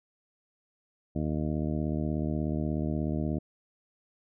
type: harmonic tone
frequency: 76.6 Hz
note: D#2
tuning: 27 cents flat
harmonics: 1 / 2 / 3 / 4 / 5 / 6 / 7 / 8 / 9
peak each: -34 / -32 / -33 / -35 / -41 / -46 / -51 / -41 / -48 dBFS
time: 1.15-3.39 s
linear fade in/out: 10 ms
effects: none